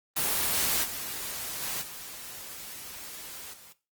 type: noise with level steps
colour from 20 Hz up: white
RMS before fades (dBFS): -27 / -36 / -33 / -42 / -51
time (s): 0.16-3.73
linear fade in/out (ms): 10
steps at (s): 0.83 / 1.61 / 1.81 / 3.52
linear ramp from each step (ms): 20
effects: noise-tail reverb RT60 0.3 s tail -17 dB re dry + Opus 24 kbps